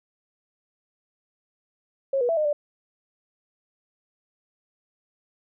sine tone with pitch steps, 543 / 485 / 663 / 611 / 588 Hz, C#5 / B4 / E5 / D#5 / D5, -36 / -31 / +10 / -32 / +2 cents, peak -20 dBFS, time 2.13-2.53 s, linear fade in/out 5 ms, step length 80 ms, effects none

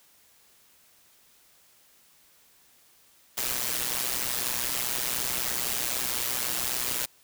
white noise with amplitude modulation, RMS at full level -26 dBFS, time 3.37-7.06 s, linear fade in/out 10 ms, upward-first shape sine, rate 124 Hz, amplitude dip 80%, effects white hiss -60 dBFS RMS until 7.23 s

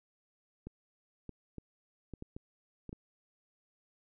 clicks, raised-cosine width 3 ms, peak -30 dBFS, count 8, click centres 0.67 / 1.293 / 1.583 / 2.137 / 2.224 / 2.365 / 2.893 / 2.929 s, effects none

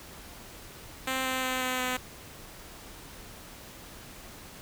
5% pulse tone with pitch steps, 261.6 / 259.5 / 257.4 / 255.3 / 253.3 Hz, C4 / C4 / C4 / C4 / B3, 0 / -14 / -28 / -42 / +44 cents, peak -17 dBFS, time 1.07-1.97 s, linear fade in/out 5 ms, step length 180 ms, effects pink hiss -47 dBFS RMS until 4.61 s

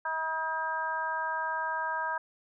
harmonic tone with a mistuned harmonic, 320 Hz, D#4, 49 cents sharp, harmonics 2 / 3 / 4 / 5, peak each -40 / -32 / -38 / -34 dBFS, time 0.05-2.18 s, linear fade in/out 5 ms, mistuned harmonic 4, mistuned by -25 cents, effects none

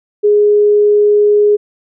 sine tone, 415.5 Hz, G#4, 1 cent sharp, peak -6 dBFS, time 0.23-1.57 s, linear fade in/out 20 ms, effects none

